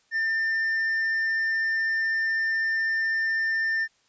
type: tone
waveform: triangle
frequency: 1796 Hz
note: A6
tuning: 35 cents sharp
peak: -21 dBFS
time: 0.11-3.88 s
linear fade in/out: 50 ms
effects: white hiss -65 dBFS RMS until 4.08 s + resampled to 16000 Hz